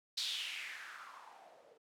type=noise with low-pass filter sweep; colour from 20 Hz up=violet; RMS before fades=-45 dBFS; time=0.17-1.78 s; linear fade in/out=10 ms; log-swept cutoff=4200 to 460 Hz; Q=4.4; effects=none